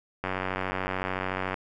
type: click train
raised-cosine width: 0.5 ms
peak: -14 dBFS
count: 123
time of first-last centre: 0.24-1.542 s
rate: 93.7 Hz
effects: none